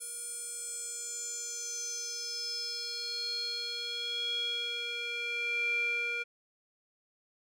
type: tone with band-pass filter sweep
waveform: square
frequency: 474.1 Hz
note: A#4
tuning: 29 cents sharp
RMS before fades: -36 dBFS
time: 0-6.24 s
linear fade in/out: 20 ms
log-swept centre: 9700 to 2100 Hz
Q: 7.1
effects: none